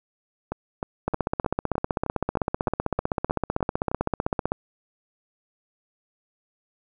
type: two click trains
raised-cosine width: 1 ms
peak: -9 / -14 dBFS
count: 55 / 12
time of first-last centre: 1.08-4.519 / 0.52-3.915 s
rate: 15.7 / 3.24 Hz
effects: none